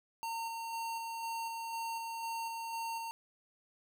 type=tone with tremolo; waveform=square; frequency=914 Hz; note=A#5; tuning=34 cents flat; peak=-37 dBFS; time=0.23-3.11 s; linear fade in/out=0 ms; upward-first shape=square; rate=2 Hz; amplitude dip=25%; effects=none